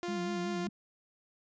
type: tone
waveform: sawtooth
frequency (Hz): 349.2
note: F4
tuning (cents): 0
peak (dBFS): -31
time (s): 0.03-0.67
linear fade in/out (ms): 0
type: tone with vibrato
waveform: sine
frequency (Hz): 192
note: G3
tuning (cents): -36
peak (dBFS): -35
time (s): 0.08-0.69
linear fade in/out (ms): 5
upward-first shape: sine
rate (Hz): 5.3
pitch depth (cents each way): 130
effects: resampled to 16000 Hz